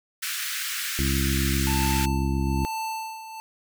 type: high-pass noise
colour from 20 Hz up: pink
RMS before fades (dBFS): -30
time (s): 0.22-2.06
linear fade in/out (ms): 10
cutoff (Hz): 1400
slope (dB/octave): 48
type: harmonic tone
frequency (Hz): 67.5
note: C#2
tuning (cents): -45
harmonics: 1 / 2 / 3 / 4 / 5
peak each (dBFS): -25 / -28 / -30 / -31 / -32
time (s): 0.99-2.65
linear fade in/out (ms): 0
type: tone with tremolo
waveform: square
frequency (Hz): 886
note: A5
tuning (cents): +12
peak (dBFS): -28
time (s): 1.67-3.4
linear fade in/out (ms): 0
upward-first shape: sine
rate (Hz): 1.1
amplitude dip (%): 70
effects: none